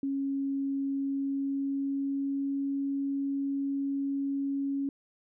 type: tone with pitch glide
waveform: sine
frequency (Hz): 274.9 to 277.1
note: C#4 to C#4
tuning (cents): -14 to -1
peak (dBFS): -28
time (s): 0.03-4.89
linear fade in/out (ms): 2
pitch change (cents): +13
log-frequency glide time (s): 0.94-2.67
effects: none